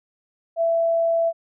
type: tone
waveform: sine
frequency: 666 Hz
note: E5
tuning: 18 cents sharp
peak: -17 dBFS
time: 0.56-1.33 s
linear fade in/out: 50 ms
effects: none